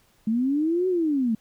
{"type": "linear two-way sweep", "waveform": "sine", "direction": "up then down", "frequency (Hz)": [212.8, 376.9, 212.8], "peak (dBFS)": -20, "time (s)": [0.27, 1.35], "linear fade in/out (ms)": 5, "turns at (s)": 0.88, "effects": ["pink hiss -62 dBFS RMS until 1.4 s"]}